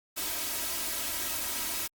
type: noise with comb filter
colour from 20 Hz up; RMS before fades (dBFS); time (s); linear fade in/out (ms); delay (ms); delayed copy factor
white; -33; 0.16-1.88; 20; 3.1; +0.75
effects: Opus 48 kbps